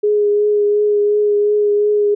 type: tone with vibrato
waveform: sine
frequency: 415.3 Hz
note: G#4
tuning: in tune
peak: -11 dBFS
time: 0.03-2.15 s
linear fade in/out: 10 ms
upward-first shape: triangle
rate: 2.8 Hz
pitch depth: 19 cents each way
effects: none